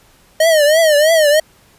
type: tone with vibrato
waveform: square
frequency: 620 Hz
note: D#5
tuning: 6 cents flat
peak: -9 dBFS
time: 0.4-1.4 s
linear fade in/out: 5 ms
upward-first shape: triangle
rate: 3.1 Hz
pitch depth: 140 cents each way
effects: pink hiss -50 dBFS RMS until 1.78 s + resampled to 32000 Hz